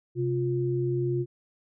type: tone pair together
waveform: sine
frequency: 130.81 / 352.5 Hz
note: C3 / F4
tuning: 0 / +16 cents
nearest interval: octave + perfect fourth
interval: 1716 cents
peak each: -27 dBFS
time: 0.15-1.26 s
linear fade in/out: 50 ms
effects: none

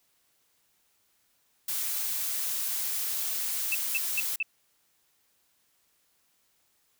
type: noise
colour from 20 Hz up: blue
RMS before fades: -31 dBFS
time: 1.68-4.36 s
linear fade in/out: 5 ms
type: tone bursts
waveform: sine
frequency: 2637 Hz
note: E7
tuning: in tune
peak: -25 dBFS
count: 4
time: 3.72-4.428 s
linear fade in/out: 2 ms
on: 27 ms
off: 200 ms
effects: white hiss -70 dBFS RMS until 6.99 s

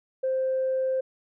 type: tone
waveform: sine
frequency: 523.3 Hz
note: C5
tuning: in tune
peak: -22 dBFS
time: 0.23-1.01 s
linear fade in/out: 10 ms
effects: tanh soft clip ceiling -19 dBFS

